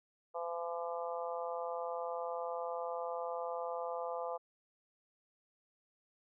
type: harmonic tone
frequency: 170 Hz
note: F3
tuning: 46 cents flat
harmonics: 3 / 4 / 5 / 6 / 7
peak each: -40 / -42 / -44 / -46 / -47 dBFS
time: 0.34-4.38 s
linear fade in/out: 20 ms
effects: none

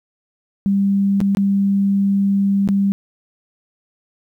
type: tone with dropouts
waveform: sine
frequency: 197.9 Hz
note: G3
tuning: 17 cents sharp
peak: -13 dBFS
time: 0.66-2.92 s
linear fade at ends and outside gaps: 0 ms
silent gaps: 1.204-1.213 / 1.349-1.371 / 2.676-2.688 s
effects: 9-bit

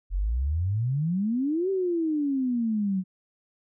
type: exponential two-way sweep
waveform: sine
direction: up then down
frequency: 42.75 to 392 to 182.4 Hz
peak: -23 dBFS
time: 0.1-3.04 s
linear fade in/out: 50 ms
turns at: 1.7 s
effects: none

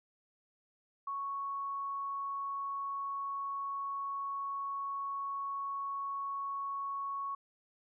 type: tone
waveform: sine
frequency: 1108.7 Hz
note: C#6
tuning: in tune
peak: -35 dBFS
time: 1.07-7.35 s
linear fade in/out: 5 ms
effects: none

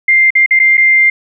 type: tone with dropouts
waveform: sine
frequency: 2099 Hz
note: C7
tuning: 5 cents sharp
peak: -5 dBFS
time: 0.08-1.1 s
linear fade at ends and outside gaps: 5 ms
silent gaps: 0.305-0.352 / 0.462-0.508 / 0.592-0.598 / 0.771-0.777 s
effects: none

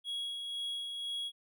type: tone with tremolo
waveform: triangle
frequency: 3322 Hz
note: G#7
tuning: in tune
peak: -33 dBFS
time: 0.04-1.32 s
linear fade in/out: 50 ms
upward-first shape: sine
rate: 2 Hz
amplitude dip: 35%
effects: none

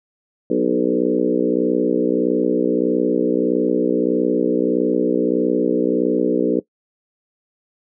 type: harmonic tone with a mistuned harmonic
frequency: 61.6 Hz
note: B1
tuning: 4 cents flat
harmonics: 3 / 4 / 5 / 6 / 7 / 8 / 9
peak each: -27 / -22 / -20 / -24 / -21 / -22 / -31 dBFS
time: 0.5-6.6 s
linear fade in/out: 5 ms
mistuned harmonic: 6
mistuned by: +26 cents
effects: noise-tail reverb RT60 0.1 s tail -19 dB re dry

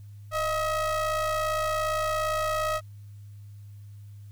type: ring-modulated tone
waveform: square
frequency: 323.9 Hz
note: E4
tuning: 30 cents flat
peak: -23 dBFS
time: 0.31-2.81 s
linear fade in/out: 50 ms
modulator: 943 Hz
effects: added 102 Hz sine -42 dBFS peak until 4.31 s + white hiss -67 dBFS RMS until 4.31 s

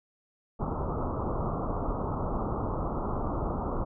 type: low-pass noise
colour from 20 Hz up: pink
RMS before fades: -31 dBFS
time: 0.59-3.85 s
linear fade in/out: 20 ms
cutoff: 1300 Hz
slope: 96 dB/octave
effects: none

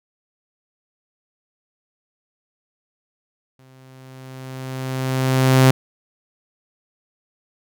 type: tone with exponential growth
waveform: sawtooth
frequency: 130.81 Hz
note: C3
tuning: in tune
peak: -5 dBFS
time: 3.59-5.71 s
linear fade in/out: 2 ms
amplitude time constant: 460 ms
effects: none

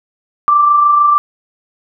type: tone with amplitude modulation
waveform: sine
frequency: 1174.7 Hz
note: D6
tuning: in tune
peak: -5 dBFS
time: 0.48-1.18 s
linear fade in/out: 0 ms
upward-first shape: sine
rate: 26.6 Hz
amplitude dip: 35%
effects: none

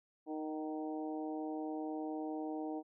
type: harmonic tone with a mistuned harmonic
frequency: 155.56 Hz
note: D#3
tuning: in tune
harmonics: 2 / 3 / 4 / 5 / 6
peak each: -39 / -46 / -48 / -46 / -54 dBFS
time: 0.26-2.83 s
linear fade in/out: 50 ms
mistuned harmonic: 5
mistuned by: -22 cents
effects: none

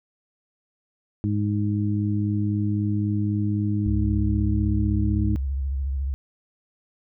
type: harmonic tone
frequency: 103.83 Hz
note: G#2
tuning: in tune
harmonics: 1 / 2 / 3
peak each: -23 / -26 / -28 dBFS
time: 1.24-5.36 s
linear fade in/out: 0 ms
type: tone with vibrato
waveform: sine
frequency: 67.9 Hz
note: C#2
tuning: 35 cents flat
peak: -23 dBFS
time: 3.86-6.14 s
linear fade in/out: 0 ms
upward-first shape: sine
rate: 14 Hz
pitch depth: 87 cents each way
effects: none

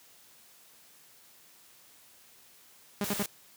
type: tone bursts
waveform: sawtooth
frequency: 203.4 Hz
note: G#3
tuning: 36 cents flat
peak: -24 dBFS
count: 3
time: 3.01-3.226 s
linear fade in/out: 0 ms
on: 32 ms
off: 60 ms
type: noise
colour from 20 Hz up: white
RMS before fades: -36 dBFS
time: 3.04-3.26 s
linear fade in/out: 2 ms
effects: white hiss -58 dBFS RMS until 3.56 s + high-pass 80 Hz 12 dB/octave

